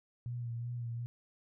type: tone with vibrato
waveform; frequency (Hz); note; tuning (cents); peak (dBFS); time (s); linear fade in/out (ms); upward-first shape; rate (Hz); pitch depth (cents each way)
sine; 119.1; A#2; +38; -36; 0.26-1.06; 0; sine; 2.7; 35
effects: none